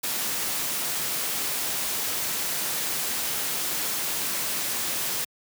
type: noise with amplitude modulation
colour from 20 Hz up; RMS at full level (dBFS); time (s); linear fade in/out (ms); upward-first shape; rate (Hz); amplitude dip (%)
white; -27; 0.03-5.25; 10; sine; 241; 25
effects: high-pass 100 Hz 12 dB/octave